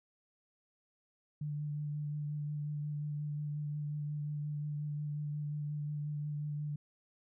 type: tone with vibrato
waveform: sine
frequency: 148.2 Hz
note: D3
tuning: 16 cents sharp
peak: -35 dBFS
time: 1.41-6.76 s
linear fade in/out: 5 ms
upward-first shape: sine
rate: 5.6 Hz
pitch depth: 16 cents each way
effects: none